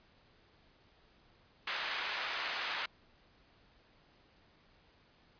pink band-pass noise, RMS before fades -38 dBFS, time 1.67-2.86 s, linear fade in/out 5 ms, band 1200 to 3600 Hz, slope 12 dB/octave, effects pink hiss -66 dBFS RMS until 5.39 s + resampled to 11025 Hz

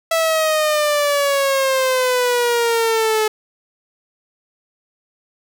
sawtooth exponential sweep, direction down, 659.3 to 429.2 Hz, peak -11 dBFS, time 0.11-3.28 s, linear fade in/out 5 ms, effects none

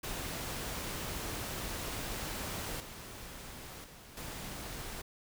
pink noise with level steps, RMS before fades -39 / -47 / -53 / -43 dBFS, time 0.03-5.02 s, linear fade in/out 10 ms, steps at 2.8 / 3.84 / 4.17 s, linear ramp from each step 2 ms, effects none

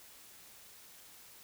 silence, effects white hiss -56 dBFS RMS until 1.43 s

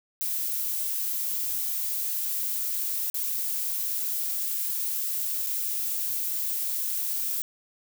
violet noise with dropouts, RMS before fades -29 dBFS, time 0.21-7.42 s, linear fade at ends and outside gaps 0 ms, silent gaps 3.1-3.143 / 5.464-5.469 s, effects none

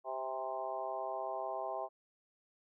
harmonic tone with a mistuned harmonic, 130.81 Hz, C3, in tune, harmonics 3 / 4 / 5 / 6 / 7 / 8, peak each -47 / -46 / -40 / -42 / -47 / -45 dBFS, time 0.04-1.89 s, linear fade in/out 50 ms, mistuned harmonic 6, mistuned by +32 cents, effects none

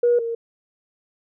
sine tone pair in turn, 480.2 / 462.7 Hz, B4 / A#4, -49 / -13 cents, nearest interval minor second, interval 64 cents, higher first, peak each -13 / -23 dBFS, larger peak first, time 0.03-0.19 / 0.19-0.35 s, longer neither, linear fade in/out 5 ms, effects tanh soft clip ceiling -9 dBFS

